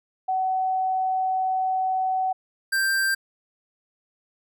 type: tone pair in turn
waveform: sine / square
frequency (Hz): 753 / 1576.3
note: F#5 / G6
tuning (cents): +30 / +9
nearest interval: octave + minor second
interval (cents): 1279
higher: second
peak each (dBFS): -21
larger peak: neither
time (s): 0.28-2.33 / 2.72-3.15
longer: first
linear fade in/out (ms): 10
effects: none